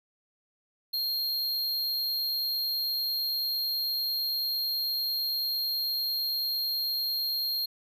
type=tone; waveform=square; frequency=4223 Hz; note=C8; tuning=15 cents sharp; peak=-28 dBFS; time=0.93-7.66 s; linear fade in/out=10 ms; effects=none